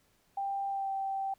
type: tone with pitch glide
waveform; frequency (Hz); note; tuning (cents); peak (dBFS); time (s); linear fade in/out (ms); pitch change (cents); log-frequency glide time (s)
sine; 790 to 778.7; G5 to G5; +13 to -12; -31; 0.37-1.34; 5; -25; 0.69-0.9
effects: pink hiss -70 dBFS RMS until 1.38 s